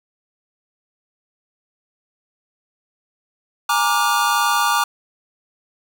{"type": "chord", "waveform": "square", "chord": "Bb dominant seventh", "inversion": "third", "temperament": "equal with one note detuned", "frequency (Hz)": [830.6, 932.3, 1174.7, 1427.9], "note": ["Ab5", "Bb5", "D6", "F6"], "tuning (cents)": [0, 0, 0, 38], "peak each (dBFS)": [-24, -22, -20, -23], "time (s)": [3.69, 4.84], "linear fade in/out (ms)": 5, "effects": []}